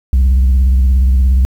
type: tone with vibrato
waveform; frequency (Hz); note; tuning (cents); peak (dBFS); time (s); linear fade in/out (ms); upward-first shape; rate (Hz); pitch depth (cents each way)
sine; 64.6; C2; -21; -4; 0.13-1.45; 0; sine; 17; 110
effects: tanh soft clip ceiling -6 dBFS + 7-bit